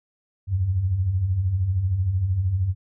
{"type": "beating tone pair", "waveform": "sine", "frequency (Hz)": [82.41, 95.41], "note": ["E2", "G2"], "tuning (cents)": [0, -46], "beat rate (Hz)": 13, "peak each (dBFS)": [-29, -20], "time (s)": [0.47, 2.75], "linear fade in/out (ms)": 50, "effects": []}